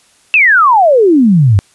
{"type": "exponential sweep", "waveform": "sine", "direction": "down", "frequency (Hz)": [2714, 92.5], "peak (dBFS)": -4, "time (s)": [0.34, 1.59], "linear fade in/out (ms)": 0, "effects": ["white hiss -49 dBFS RMS until 1.74 s", "resampled to 24000 Hz"]}